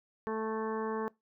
harmonic tone, 220 Hz, A3, in tune, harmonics 1 / 2 / 3 / 4 / 5 / 6 / 7 / 8, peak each -38 / -34 / -48 / -41 / -41 / -54 / -49 / -49 dBFS, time 0.27-1.08 s, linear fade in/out 0 ms, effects noise-tail reverb RT60 0.2 s tail -23 dB re dry

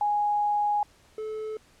sine / triangle tone pair in turn, 829 / 433.6 Hz, G#5 / A4, -3 / -25 cents, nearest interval major seventh, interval 1122 cents, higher first, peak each -22 / -29 dBFS, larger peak first, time 0.01-0.83 / 1.18-1.57 s, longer first, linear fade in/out 2 ms, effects pink hiss -59 dBFS RMS until 1.8 s + low-pass 10000 Hz 12 dB/octave

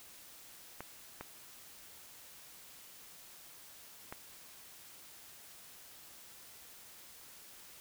clicks, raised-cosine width 0.5 ms, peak -27 dBFS, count 3, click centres 0.806 / 1.21 / 4.125 s, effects white hiss -55 dBFS RMS until 7.8 s

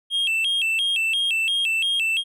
triangle tone with vibrato, 2938 Hz, F#7, 13 cents flat, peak -18 dBFS, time 0.1-2.24 s, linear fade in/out 50 ms, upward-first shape square, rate 2.9 Hz, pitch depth 170 cents each way, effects none

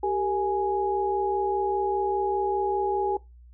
sine tone cluster, 389.9 / 454.9 / 832 Hz, G4 / A#4 / G#5, -9 / -42 / +3 cents, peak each -26 / -32 / -26 dBFS, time 0.03-3.17 s, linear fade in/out 5 ms, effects noise-tail reverb RT60 0.2 s tail -19 dB re dry + added 60 Hz sine -47 dBFS peak until 3.53 s

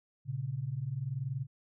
sine tone pair together, 118.12 / 138.7 Hz, A#2 / C#3, +23 / +1 cents, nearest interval minor third, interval 278 cents, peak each -37 / -35 dBFS, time 0.25-1.47 s, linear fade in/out 50 ms, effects none

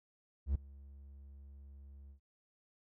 triangle tone with ADSR envelope, 69.3 Hz, C#2, in tune, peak -25 dBFS, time 0.46-2.2 s, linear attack 93 ms, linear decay 4 ms, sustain -24 dB, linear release 97 ms, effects none

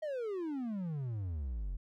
triangle exponential sweep, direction down, 641 to 41.57 Hz, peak -33 dBFS, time 0.02-1.77 s, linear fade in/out 10 ms, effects none

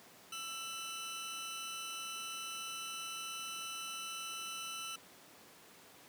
20% pulse tone pair together, 1335 / 2989 Hz, E6 / F#7, +22 / +17 cents, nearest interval octave + major second, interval 1395 cents, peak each -39 / -39 dBFS, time 0.32-4.96 s, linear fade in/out 5 ms, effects pink hiss -58 dBFS RMS until 6.08 s + high-pass 200 Hz 12 dB/octave

